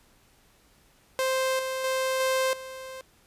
sawtooth tone with level steps, 523.3 Hz, C5, in tune, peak -20 / -25 / -21 / -19 / -34 dBFS, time 1.19-3.01 s, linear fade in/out 0 ms, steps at 1.59 / 1.84 / 2.2 / 2.53 s, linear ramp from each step 2 ms, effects pink hiss -61 dBFS RMS until 3.26 s + resampled to 32000 Hz

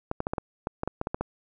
clicks, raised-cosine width 1 ms, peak -14 dBFS, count 12, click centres 0.114 / 0.204 / 0.269 / 0.335 / 0.382 / 0.671 / 0.834 / 0.876 / 1.014 / 1.071 / 1.145 / 1.21 s, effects none

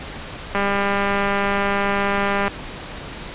click train, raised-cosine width 0.5 ms, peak -6 dBFS, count 387, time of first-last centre 0.55-2.48 s, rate 200 Hz, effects pink hiss -33 dBFS RMS until 3.34 s + resampled to 8000 Hz

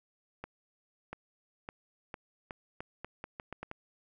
accelerating click train, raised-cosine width 0.5 ms, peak -25 dBFS, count 12, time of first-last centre 0.44-3.714 s, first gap 690 ms, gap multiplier 0.81, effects none

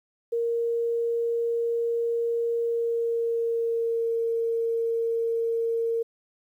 sine tone with pitch glide, 466.2 to 459.5 Hz, A#4 to A#4, 0 to -25 cents, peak -23 dBFS, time 0.32-6.03 s, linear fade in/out 10 ms, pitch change -25 cents, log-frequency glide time 2.57-4.11 s, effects 10-bit

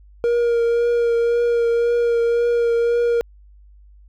triangle tone with vibrato, 470.9 Hz, A#4, 18 cents sharp, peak -13 dBFS, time 0.24-3.21 s, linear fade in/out 0 ms, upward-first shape triangle, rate 1.9 Hz, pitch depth 20 cents each way, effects added 50 Hz sine -44 dBFS peak until 4.08 s

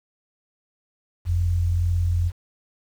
sine tone pair together, 45.14 / 87.31 Hz, F#1 / F2, -42 / 0 cents, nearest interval major seventh, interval 1142 cents, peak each -27 / -19 dBFS, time 1.25-2.32 s, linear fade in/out 50 ms, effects 8-bit

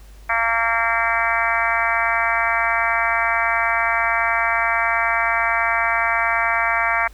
harmonic tone, 229.3 Hz, A#3, 28 cents flat, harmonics 3 / 4 / 5 / 6 / 7 / 8 / 9 / 10, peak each -25 / -25 / -25 / -25 / -25 / -25 / -25 / -25 dBFS, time 0.29-7.08 s, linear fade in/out 10 ms, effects added 50 Hz sine -40 dBFS peak until 7.13 s + pink hiss -52 dBFS RMS until 7.13 s

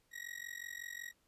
40% pulse tone with amplitude modulation, 1900 Hz, A#6, 33 cents sharp, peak -39 dBFS, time 0.11-1.13 s, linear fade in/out 50 ms, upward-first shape sine, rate 45.4 Hz, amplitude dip 95%, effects pink hiss -75 dBFS RMS until 1.27 s + resampled to 32000 Hz

